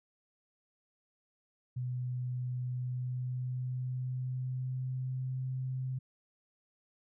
sine tone with pitch glide, 125.1 to 129.66 Hz, B2 to C3, +23 to -15 cents, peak -33 dBFS, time 1.76-5.99 s, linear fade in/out 10 ms, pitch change +62 cents, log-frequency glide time 2.66-5.45 s, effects none

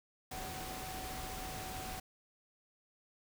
sine tone in noise, 751 Hz, F#5, 26 cents sharp, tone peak -46 dBFS, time 0.31-2 s, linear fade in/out 5 ms, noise pink, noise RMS -44 dBFS, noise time 0.31-2 s, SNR -5 dB, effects none

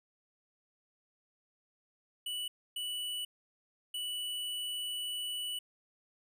square tone bursts at uneven times, 2959 Hz, F#7, 1 cent flat, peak -36 dBFS, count 3, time 2.26-2.48 / 2.76-3.25 / 3.94-5.59 s, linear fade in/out 5 ms, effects none

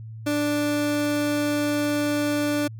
30% pulse tone, 293.7 Hz, D4, in tune, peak -19 dBFS, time 0.26-2.68 s, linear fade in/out 10 ms, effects added 111 Hz sine -35 dBFS peak until 2.79 s

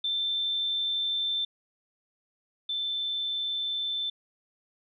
sine tone pair in turn, 3554 / 3537 Hz, A7 / A7, +17 / +8 cents, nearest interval unison, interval 9 cents, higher first, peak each -26 / -28 dBFS, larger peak first, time 0.04-1.45 / 2.69-4.1 s, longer neither, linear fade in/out 5 ms, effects none

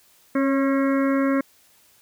harmonic tone with a mistuned harmonic, 271.9 Hz, C#4, 33 cents flat, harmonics 1 / 2 / 4 / 5 / 6 / 7 / 8, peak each -19 / -25 / -31 / -33 / -35 / -36 / -37 dBFS, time 0.35-1.41 s, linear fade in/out 5 ms, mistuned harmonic 2, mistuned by +16 cents, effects white hiss -57 dBFS RMS until 2.01 s

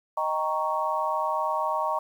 sine chord, Eb dominant seventh, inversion none, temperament equal, 622.3 / 784 / 932.3 / 1108.7 Hz, Eb5 / G5 / Bb5 / Db6, 0 / 0 / 0 / 0 cents, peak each -30 / -33 / -28 / -29 dBFS, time 0.17-1.99 s, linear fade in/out 5 ms, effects 9-bit

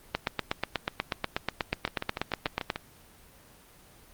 two click trains, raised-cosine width 0.3 ms, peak -10 / -15 dBFS, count 22 / 8, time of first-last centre 0.15-2.702 / 1.73-2.759 s, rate 8.23 / 6.8 Hz, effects pink hiss -55 dBFS RMS until 4.13 s + Opus 24 kbps

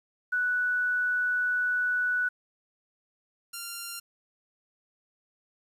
sine / 5% pulse tone pair in turn, 1480 / 1388.1 Hz, F#6 / F6, 0 / -11 cents, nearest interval minor second, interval 111 cents, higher first, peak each -24 dBFS, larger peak neither, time 0.32-2.29 / 3.53-4 s, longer first, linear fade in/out 10 ms, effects resampled to 32000 Hz + 10-bit

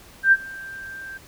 sine tone with ADSR envelope, 1576 Hz, G6, 9 cents sharp, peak -9 dBFS, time 0.23-1.18 s, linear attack 90 ms, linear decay 43 ms, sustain -24 dB, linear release 12 ms, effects pink hiss -48 dBFS RMS until 1.27 s

